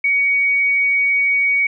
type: tone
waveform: sine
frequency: 2247 Hz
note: C#7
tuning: 23 cents sharp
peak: -13 dBFS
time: 0.04-1.67 s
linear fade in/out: 5 ms
effects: none